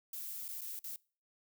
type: noise with dropouts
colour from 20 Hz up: violet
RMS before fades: -43 dBFS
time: 0.13-0.96 s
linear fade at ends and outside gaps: 2 ms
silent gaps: 0.481-0.487 / 0.61-0.616 / 0.792-0.841 s
effects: noise-tail reverb RT60 0.4 s tail -24 dB re dry